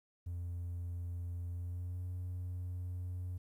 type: tone with pitch glide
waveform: triangle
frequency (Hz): 87.31 to 90.08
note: F2 to F#2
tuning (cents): 0 to -46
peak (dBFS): -35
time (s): 0.26-3.38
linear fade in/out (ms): 10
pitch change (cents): +54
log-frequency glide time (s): 1.5-2.04
effects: tanh soft clip ceiling -33 dBFS + 12-bit